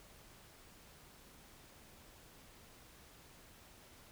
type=silence; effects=pink hiss -60 dBFS RMS until 4.11 s